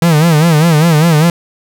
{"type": "tone with vibrato", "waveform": "45% pulse", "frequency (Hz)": 160, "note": "D#3", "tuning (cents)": 49, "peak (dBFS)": -6, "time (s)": [0.02, 1.3], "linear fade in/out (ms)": 2, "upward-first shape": "sine", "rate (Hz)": 5, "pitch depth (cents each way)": 130, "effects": []}